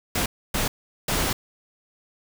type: noise bursts at uneven times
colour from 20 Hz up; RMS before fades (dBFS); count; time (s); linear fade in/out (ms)
pink; -24; 3; 0.15-0.26 / 0.54-0.68 / 1.08-1.33; 5
effects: none